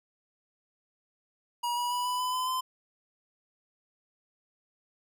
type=tone with pitch steps; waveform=square; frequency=959 / 970.1 / 981.4 / 992.8 / 1004.4 / 1016 / 1027.8 Hz; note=A#5 / B5 / B5 / B5 / B5 / B5 / C6; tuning=+49 / -31 / -11 / +9 / +29 / +49 / -31 cents; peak=-29 dBFS; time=1.63-2.61 s; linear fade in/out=10 ms; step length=140 ms; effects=none